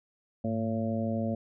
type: harmonic tone with a mistuned harmonic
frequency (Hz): 112.5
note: A2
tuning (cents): +39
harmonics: 1 / 2 / 3 / 4 / 5 / 6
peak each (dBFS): -34 / -30 / -42 / -42 / -35 / -39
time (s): 0.44-1.35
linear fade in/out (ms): 5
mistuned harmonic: 1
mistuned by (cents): -120
effects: none